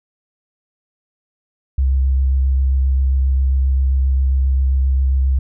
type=tone with vibrato; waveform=sine; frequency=66.4 Hz; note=C2; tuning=26 cents sharp; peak=-12 dBFS; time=1.78-5.39 s; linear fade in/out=5 ms; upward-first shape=sine; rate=7.5 Hz; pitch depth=17 cents each way; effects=none